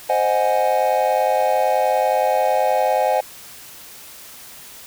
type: chord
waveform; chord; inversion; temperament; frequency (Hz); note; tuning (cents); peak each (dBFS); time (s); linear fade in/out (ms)
triangle; Ab dominant seventh; first; equal; 523.3 / 622.3 / 740 / 830.6; C5 / Eb5 / Gb5 / Ab5; 0 / 0 / 0 / 0; -19; 0.09-3.21; 10
effects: white hiss -40 dBFS RMS until 4.86 s